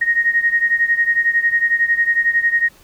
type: beating tone pair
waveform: sine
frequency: 1864.7 / 1875.7 Hz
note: A#6 / A#6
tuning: 0 / +10 cents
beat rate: 11 Hz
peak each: -15 / -18 dBFS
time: 0.01-2.69 s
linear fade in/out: 10 ms
effects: pink hiss -49 dBFS RMS until 2.83 s